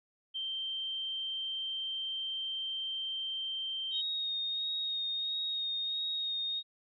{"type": "tone", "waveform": "sine", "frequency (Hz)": 3136, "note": "G7", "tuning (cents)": 0, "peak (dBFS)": -34, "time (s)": [0.34, 4.02], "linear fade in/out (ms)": 20}
{"type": "tone with vibrato", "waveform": "sine", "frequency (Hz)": 3729, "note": "A#7", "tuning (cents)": 0, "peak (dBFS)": -32, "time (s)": [3.91, 6.63], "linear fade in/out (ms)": 50, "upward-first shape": "sine", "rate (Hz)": 1.5, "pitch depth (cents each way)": 17}
{"effects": []}